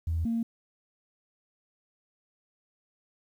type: tone pair in turn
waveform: sine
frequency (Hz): 82.3 / 230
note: E2 / A#3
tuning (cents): -2 / -23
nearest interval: octave + tritone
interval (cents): 1779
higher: second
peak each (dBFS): -25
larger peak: neither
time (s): 0.07-0.25 / 0.25-0.43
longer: neither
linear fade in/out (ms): 5
effects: tanh soft clip ceiling -21 dBFS + 10-bit